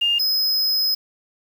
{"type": "tone pair in turn", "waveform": ["sine", "square"], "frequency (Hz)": [2816, 5082], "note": ["F7", "D#8"], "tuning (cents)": [14, 36], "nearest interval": "minor seventh", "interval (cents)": 1022, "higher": "second", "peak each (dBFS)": [-16, -18], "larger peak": "first", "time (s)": [[0.01, 0.19], [0.19, 0.95]], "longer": "second", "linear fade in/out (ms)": 10, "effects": ["7-bit"]}